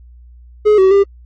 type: tone with pitch steps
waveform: triangle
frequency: 422.3 / 380.1 / 397.7 Hz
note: G#4 / F#4 / G4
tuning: +29 / +47 / +25 cents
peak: -4 dBFS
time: 0.65-1.04 s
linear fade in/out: 20 ms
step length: 130 ms
effects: added 60 Hz sine -37 dBFS peak until 1.25 s + MP3 32 kbps